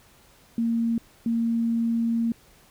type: tone bursts at uneven times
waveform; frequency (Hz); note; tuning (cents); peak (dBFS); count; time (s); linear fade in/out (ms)
sine; 230.7; A#3; -18; -21; 2; 0.58-0.98 / 1.26-2.32; 2
effects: pink hiss -56 dBFS RMS until 2.7 s